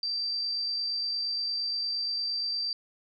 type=tone with amplitude modulation; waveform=sine; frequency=4683 Hz; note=D8; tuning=6 cents flat; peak=-27 dBFS; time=0.03-2.73 s; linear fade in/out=2 ms; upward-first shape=sine; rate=48.6 Hz; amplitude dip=25%; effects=none